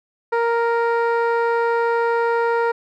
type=tone with low-pass filter; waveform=15% pulse; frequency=466.2 Hz; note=A#4; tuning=in tune; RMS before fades=-19 dBFS; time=0.32-2.72 s; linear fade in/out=10 ms; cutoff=1300 Hz; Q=0.56; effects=none